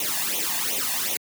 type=noise with flanger; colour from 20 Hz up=white; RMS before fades=-26 dBFS; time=0-1.17 s; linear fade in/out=2 ms; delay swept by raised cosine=0.31 to 1.15 ms; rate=2.7 Hz; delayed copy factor=+0.8; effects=high-pass 200 Hz 12 dB/octave